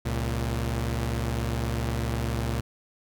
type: tone pair together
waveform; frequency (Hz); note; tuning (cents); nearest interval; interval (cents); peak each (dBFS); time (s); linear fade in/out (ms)
sawtooth; 67.73 / 115.6; C#2 / A#2; -40 / -14; major sixth; 926; -25; 0.05-2.61; 10
effects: none